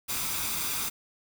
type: noise with comb filter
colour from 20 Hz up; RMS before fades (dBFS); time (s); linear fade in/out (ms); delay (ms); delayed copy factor
white; -31; 0.08-0.9; 20; 0.83; +0.5
effects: none